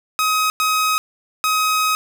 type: tone bursts at uneven times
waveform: sawtooth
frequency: 1265 Hz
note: D#6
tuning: 28 cents sharp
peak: -12 dBFS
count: 3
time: 0.19-0.5 / 0.6-0.98 / 1.44-1.95 s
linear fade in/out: 0 ms
effects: none